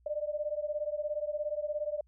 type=beating tone pair; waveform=sine; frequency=591 / 608 Hz; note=D5 / D#5; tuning=+11 / -40 cents; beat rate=17 Hz; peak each=-34 / -35 dBFS; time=0.06-2.01 s; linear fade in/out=5 ms; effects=added 60 Hz sine -62 dBFS peak until 2.07 s